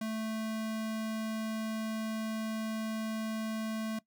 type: tone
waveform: square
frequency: 220 Hz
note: A3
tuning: in tune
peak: -34 dBFS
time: 0.01-3.99 s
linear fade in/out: 5 ms
effects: noise-tail reverb RT60 0.1 s tail -20 dB re dry